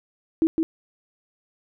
sine tone with echo, 323.4 Hz, E4, 33 cents flat, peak -15 dBFS, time 0.42-0.47 s, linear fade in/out 0 ms, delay 160 ms, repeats 1, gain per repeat -3 dB, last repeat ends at 0.63 s, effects none

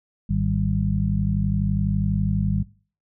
harmonic tone with a mistuned harmonic, 51.91 Hz, G#1, in tune, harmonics 1 / 2 / 3 / 4, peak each -25 / -25 / -25 / -25 dBFS, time 0.29-2.63 s, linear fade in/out 10 ms, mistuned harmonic 4, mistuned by -97 cents, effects noise-tail reverb RT60 0.4 s tail -20 dB re dry

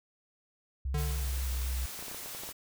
sine tone with pitch glide, 66.3 to 63.49 Hz, C2 to B1, +23 to +49 cents, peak -30 dBFS, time 0.85-1.86 s, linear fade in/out 5 ms, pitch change -74 cents, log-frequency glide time 1.09-1.72 s
square tone with exponential decay, 148.2 Hz, D3, 16 cents sharp, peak -31 dBFS, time 0.94-1.63 s, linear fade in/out 5 ms, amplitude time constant 150 ms
white noise, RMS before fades -42 dBFS, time 0.97-2.53 s, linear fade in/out 20 ms
clicks, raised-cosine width 1 ms, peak -31 dBFS, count 9, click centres 1.991 / 2.026 / 2.082 / 2.114 / 2.146 / 2.26 / 2.349 / 2.435 / 2.49 s
effects none

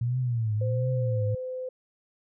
sine tone with vibrato, 116.54 Hz, A#2, in tune, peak -24 dBFS, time 0.01-1.35 s, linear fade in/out 5 ms, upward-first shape triangle, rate 1.4 Hz, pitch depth 180 cents each way
sine tone with pitch glide, 516 to 511.5 Hz, C5 to C5, -24 to -39 cents, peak -31 dBFS, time 0.61-1.69 s, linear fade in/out 5 ms, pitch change -15 cents, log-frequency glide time 1.07-1.33 s
effects none

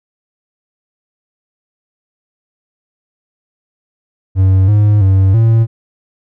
triangle tone with pitch steps, 94.9 / 104.5 / 95.9 / 113.5 Hz, F#2 / G#2 / G2 / A#2, +44 / +11 / -37 / -46 cents, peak -4 dBFS, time 4.35-5.67 s, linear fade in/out 50 ms, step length 330 ms, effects none

